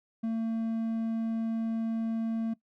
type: tone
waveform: triangle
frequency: 225.7 Hz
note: A3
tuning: 44 cents sharp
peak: -26 dBFS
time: 0.23-2.54 s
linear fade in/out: 10 ms
effects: noise-tail reverb RT60 0.1 s tail -19 dB re dry